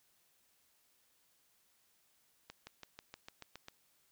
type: accelerating click train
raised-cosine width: 0.2 ms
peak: -30 dBFS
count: 9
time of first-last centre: 2.5-3.684 s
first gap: 170 ms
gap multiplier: 0.96
effects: white hiss -73 dBFS RMS until 4.11 s